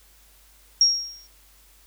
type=tone with exponential decay; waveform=sine; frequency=5588 Hz; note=F8; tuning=in tune; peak=-11 dBFS; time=0.81-1.27 s; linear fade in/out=2 ms; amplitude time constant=100 ms; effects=added 50 Hz sine -56 dBFS peak until 1.86 s + white hiss -56 dBFS RMS until 1.86 s